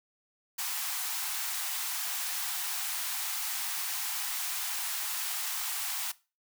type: high-pass noise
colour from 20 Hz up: white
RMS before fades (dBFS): -34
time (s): 0.58-6.12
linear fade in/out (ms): 10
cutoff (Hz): 710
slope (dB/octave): 96
effects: noise-tail reverb RT60 0.3 s tail -19 dB re dry